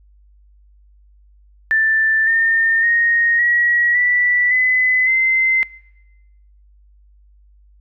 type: tone with pitch steps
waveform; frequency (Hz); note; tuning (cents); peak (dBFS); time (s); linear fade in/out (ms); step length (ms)
sine; 1770 / 1816.6 / 1864.4 / 1913.5 / 1963.9 / 2016 / 2069; A6 / A#6 / A#6 / A#6 / B6 / B6 / C7; +10 / -45 / 0 / +45 / -10 / +35 / -20; -12; 1.71-5.63; 0; 560
effects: noise-tail reverb RT60 1.0 s tail -23 dB re dry + added 50 Hz sine -47 dBFS peak until 7.8 s